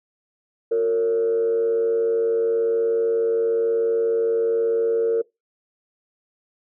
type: tone with frequency modulation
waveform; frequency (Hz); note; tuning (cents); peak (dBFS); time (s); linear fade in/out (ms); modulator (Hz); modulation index
sine; 458.3; A#4; -29; -16; 0.71-5.22; 10; 101; 0.4
effects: noise-tail reverb RT60 0.2 s tail -23 dB re dry + tanh soft clip ceiling -13 dBFS